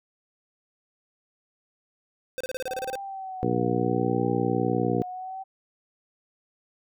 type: tone bursts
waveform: square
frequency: 517 Hz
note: C5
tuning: 21 cents flat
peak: -29 dBFS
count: 11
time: 2.38-2.955 s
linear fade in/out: 0 ms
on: 25 ms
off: 30 ms
type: tone with vibrato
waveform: sine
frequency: 754 Hz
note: F#5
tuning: 32 cents sharp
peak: -33 dBFS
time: 2.66-5.44 s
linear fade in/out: 20 ms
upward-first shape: triangle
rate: 0.76 Hz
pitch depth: 88 cents each way
type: harmonic tone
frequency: 59.9 Hz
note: A#1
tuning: 48 cents sharp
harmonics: 2 / 3 / 4 / 5 / 6 / 7 / 8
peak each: -30 / -30 / -30 / -30 / -30 / -30 / -30 dBFS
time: 3.43-5.02 s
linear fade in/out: 0 ms
effects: none